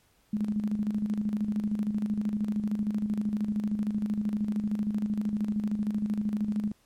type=tone with tremolo; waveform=sine; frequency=210.2 Hz; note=G#3; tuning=21 cents sharp; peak=-24 dBFS; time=0.33-6.72 s; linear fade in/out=5 ms; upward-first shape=square; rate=13 Hz; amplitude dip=55%; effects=pink hiss -66 dBFS RMS until 6.85 s + MP3 64 kbps